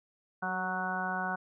harmonic tone with a mistuned harmonic, 185 Hz, F#3, in tune, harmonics 1 / 2 / 3 / 4 / 5 / 6 / 7 / 8, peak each -39 / -47 / -46 / -36 / -40 / -40 / -44 / -35 dBFS, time 0.42-1.36 s, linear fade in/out 10 ms, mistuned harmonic 2, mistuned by +30 cents, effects none

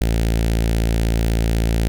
sawtooth tone with notch filter, 56.2 Hz, A1, 37 cents sharp, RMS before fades -18 dBFS, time 0.01-1.88 s, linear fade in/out 0 ms, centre 1100 Hz, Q 1.1, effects none

